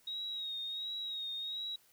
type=tone with vibrato; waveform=sine; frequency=3781 Hz; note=A#7; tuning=24 cents sharp; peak=-37 dBFS; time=0.07-1.76 s; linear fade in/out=5 ms; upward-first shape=sine; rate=1.4 Hz; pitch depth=44 cents each way; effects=white hiss -67 dBFS RMS until 1.92 s